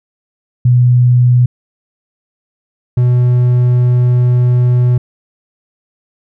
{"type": "tone pair in turn", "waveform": ["sine", "triangle"], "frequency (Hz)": [123.47, 123.47], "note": ["B2", "B2"], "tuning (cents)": [0, 0], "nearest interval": "unison", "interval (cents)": 0, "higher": "neither", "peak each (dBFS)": -5, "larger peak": "neither", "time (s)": [[0.65, 1.46], [2.97, 4.98]], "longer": "second", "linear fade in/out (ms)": 5, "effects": []}